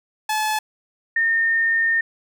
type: tone pair in turn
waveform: sawtooth / sine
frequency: 861 / 1824.4 Hz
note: A5 / A#6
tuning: -38 / -38 cents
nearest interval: octave + minor second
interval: 1300 cents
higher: second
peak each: -16 dBFS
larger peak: neither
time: 0.29-0.59 / 1.16-2.01 s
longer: second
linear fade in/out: 5 ms
effects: none